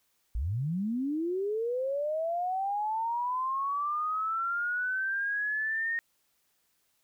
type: linear sweep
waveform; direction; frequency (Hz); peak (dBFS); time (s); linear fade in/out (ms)
sine; up; 49 to 1857; -28; 0.35-5.99; 0
effects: white hiss -73 dBFS RMS until 7.03 s